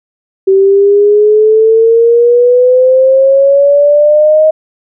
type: exponential sweep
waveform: sine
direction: up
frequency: 383 to 629 Hz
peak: -3 dBFS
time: 0.47-4.51 s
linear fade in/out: 10 ms
effects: none